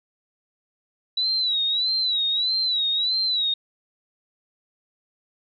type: tone with vibrato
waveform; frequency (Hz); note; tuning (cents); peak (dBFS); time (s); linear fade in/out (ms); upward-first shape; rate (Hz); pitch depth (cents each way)
sine; 3923; B7; -12; -20; 1.17-3.54; 5; sine; 1.6; 98
effects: none